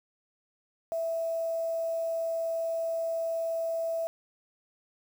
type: tone with quantisation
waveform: sine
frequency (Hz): 659.3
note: E5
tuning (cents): 0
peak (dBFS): -28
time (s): 0.92-4.07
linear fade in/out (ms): 0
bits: 8
effects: none